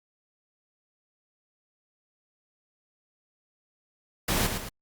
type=noise with echo; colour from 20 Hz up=pink; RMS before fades=-26 dBFS; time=4.28-4.47 s; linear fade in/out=5 ms; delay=110 ms; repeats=2; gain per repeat=-6 dB; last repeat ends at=4.69 s; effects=Opus 48 kbps